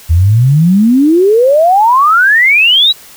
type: exponential sweep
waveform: sine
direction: up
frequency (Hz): 77.9 to 3989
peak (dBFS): -4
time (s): 0.09-2.93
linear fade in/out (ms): 20
effects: white hiss -36 dBFS RMS until 3.16 s